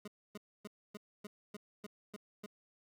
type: tone bursts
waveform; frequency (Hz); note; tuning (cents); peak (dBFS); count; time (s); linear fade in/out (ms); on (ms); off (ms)
25% pulse; 207.7; G#3; 0; -40; 9; 0.05-2.462; 5; 28; 270
effects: none